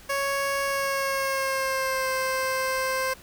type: tone with pitch glide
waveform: 15% pulse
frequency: 554.4 to 523.3 Hz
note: C#5 to C5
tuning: 0 to 0 cents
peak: -18 dBFS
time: 0.09-3.14 s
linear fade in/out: 10 ms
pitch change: -100 cents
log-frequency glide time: 0.65-2.09 s
effects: pink hiss -49 dBFS RMS until 3.22 s